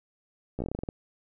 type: slowing click train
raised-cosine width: 2 ms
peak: -19 dBFS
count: 11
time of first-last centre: 0.59-0.889 s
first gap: 14 ms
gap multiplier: 1.16
effects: none